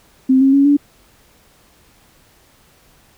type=tone with pitch steps; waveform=sine; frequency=261.6 / 269.9 / 278.4 / 287.3 Hz; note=C4 / C#4 / C#4 / D4; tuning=0 / -46 / +8 / -38 cents; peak=-8 dBFS; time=0.29-0.77 s; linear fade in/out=10 ms; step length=120 ms; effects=pink hiss -52 dBFS RMS until 3.17 s